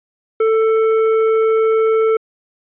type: tone with hard clipping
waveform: sine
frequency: 443.2 Hz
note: A4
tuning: 13 cents sharp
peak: -13 dBFS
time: 0.4-2.17 s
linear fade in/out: 5 ms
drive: 8 dB
effects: resampled to 8000 Hz